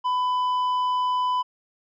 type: tone with tanh clipping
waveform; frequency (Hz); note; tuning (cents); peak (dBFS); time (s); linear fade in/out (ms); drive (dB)
triangle; 1000; B5; +21; -22; 0.04-1.43; 20; 10
effects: none